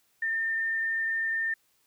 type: tone with frequency modulation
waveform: sine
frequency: 1806 Hz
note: A6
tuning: 45 cents sharp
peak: -26 dBFS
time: 0.22-1.54 s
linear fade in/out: 5 ms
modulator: 28 Hz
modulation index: 0.47
effects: white hiss -69 dBFS RMS until 1.86 s